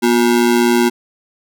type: ring-modulated tone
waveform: square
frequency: 299.1 Hz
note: D4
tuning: 32 cents sharp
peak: -8 dBFS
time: 0.02-0.9 s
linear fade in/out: 20 ms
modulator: 58 Hz
effects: none